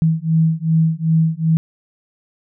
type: beating tone pair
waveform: sine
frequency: 160.1 / 162.7 Hz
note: D#3 / E3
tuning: +50 / -22 cents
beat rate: 2.6 Hz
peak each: -16 dBFS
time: 0.02-1.57 s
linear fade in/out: 0 ms
effects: none